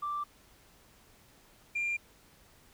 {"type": "tone pair in turn", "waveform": "sine", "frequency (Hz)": [1174.7, 2390], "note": ["D6", "D7"], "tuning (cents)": [0, 30], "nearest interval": "octave", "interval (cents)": 1230, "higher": "second", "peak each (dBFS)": [-31, -28], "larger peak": "second", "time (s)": [[0.02, 0.24], [1.75, 1.97]], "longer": "neither", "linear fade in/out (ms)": 10, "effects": ["tanh soft clip ceiling -27 dBFS", "pink hiss -61 dBFS RMS until 2.73 s"]}